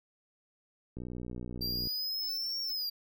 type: click train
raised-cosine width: 3 ms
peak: -28 dBFS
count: 56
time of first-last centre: 0.97-1.872 s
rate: 61 Hz
type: exponential two-way sweep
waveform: square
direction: up then down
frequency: 4699 to 5540 to 4710 Hz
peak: -33 dBFS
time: 1.61-2.9 s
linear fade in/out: 10 ms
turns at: 2.61 s
effects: none